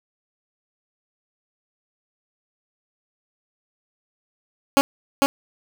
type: tone with echo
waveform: 15% pulse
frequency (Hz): 277.2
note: C#4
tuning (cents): 0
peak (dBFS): -6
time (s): 4.77-4.81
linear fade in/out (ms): 0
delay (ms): 450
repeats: 1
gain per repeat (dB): -2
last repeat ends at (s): 5.26
effects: none